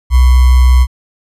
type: tone with sample-and-hold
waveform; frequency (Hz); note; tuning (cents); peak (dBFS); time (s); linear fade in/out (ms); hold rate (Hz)
sine; 63; B1; +35; -3; 0.1-0.87; 50; 1050
effects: resampled to 32000 Hz

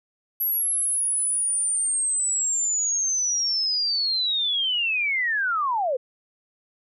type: linear sweep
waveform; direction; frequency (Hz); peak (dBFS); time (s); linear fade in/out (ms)
sine; down; 11680 to 478.9; -21; 0.4-5.97; 10
effects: none

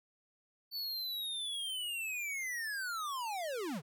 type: linear sweep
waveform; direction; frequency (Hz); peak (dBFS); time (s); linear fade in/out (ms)
square; down; 4522 to 121.9; -37; 0.71-3.82; 50
effects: none

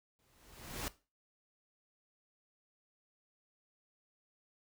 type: noise with exponential growth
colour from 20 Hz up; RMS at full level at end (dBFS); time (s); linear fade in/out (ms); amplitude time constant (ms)
pink; -37; 0.19-0.88; 0; 150
effects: noise-tail reverb RT60 0.3 s tail -17 dB re dry

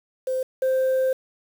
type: tone pair in turn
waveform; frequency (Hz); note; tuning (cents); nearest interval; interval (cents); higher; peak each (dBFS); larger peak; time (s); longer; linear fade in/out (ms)
sine; 518 / 522.2; C5 / C5; -17 / -3; unison; 14; second; -21 / -16; second; 0.27-0.43 / 0.62-1.13; second; 5
effects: tanh soft clip ceiling -17 dBFS + 7-bit

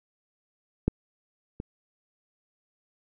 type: clicks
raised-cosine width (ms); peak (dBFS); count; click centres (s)
3; -9 / -21; 2; 0.88 / 1.601
effects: none

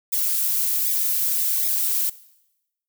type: noise with flanger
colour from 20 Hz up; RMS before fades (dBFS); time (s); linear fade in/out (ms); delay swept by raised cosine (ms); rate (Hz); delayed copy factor
violet; -22; 0.12-2.1; 10; 0.68 to 6.18; 1.3; -0.95
effects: noise-tail reverb RT60 0.9 s tail -19 dB re dry

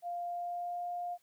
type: tone with pitch glide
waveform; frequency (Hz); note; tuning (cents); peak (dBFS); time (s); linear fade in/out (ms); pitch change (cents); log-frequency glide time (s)
sine; 698.5 to 705; F5 to F5; 0 to +16; -35; 0.02-1.18; 50; +16; 0.2-0.88
effects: white hiss -72 dBFS RMS until 1.22 s

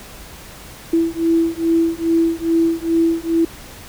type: beating tone pair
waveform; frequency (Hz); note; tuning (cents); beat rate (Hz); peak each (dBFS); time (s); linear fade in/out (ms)
sine; 329.6 / 332; E4 / E4; 0 / +12; 2.4; -17; 0.93-3.45; 5
effects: added 50 Hz sine -46 dBFS peak until 3.88 s + pink hiss -38 dBFS RMS until 3.88 s

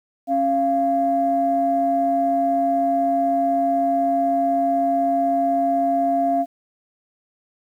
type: tone pair together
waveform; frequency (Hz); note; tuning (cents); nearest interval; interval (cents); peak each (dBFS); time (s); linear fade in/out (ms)
sine; 274 / 690; C#4 / F5; -20 / -21; octave + major third; 1599; -22 / -17; 0.27-6.46; 50
effects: tanh soft clip ceiling -9 dBFS + 9-bit

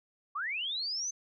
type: linear sweep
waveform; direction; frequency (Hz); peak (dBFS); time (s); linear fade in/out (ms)
sine; up; 1072 to 6272; -32; 0.35-1.11; 10
effects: none

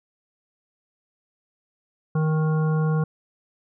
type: harmonic tone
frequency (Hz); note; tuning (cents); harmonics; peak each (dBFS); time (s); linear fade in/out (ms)
156.4; D#3; +9; 1 / 3 / 5 / 7 / 9; -19 / -30 / -37 / -36 / -38; 2.15-3.04; 5
effects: none

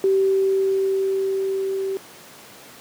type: tone with level ramp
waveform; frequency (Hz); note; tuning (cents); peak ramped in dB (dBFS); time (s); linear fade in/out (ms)
sine; 386.6; G4; -24; -14 to -22; 0.04-1.97; 0
effects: pink hiss -43 dBFS RMS until 2.8 s + high-pass 200 Hz 12 dB/octave

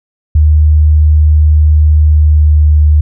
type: tone with pitch glide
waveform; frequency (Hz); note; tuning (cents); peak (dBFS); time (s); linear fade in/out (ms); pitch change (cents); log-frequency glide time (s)
sine; 76.3 to 75.47; D#2 to D2; -33 to +48; -3; 0.35-3.01; 5; -19; 1.99-2.74
effects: none

